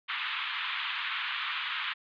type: band-pass noise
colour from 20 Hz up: white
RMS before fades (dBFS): -34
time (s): 0.08-1.94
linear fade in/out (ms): 20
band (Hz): 1000 to 3500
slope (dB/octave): 48
effects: resampled to 11025 Hz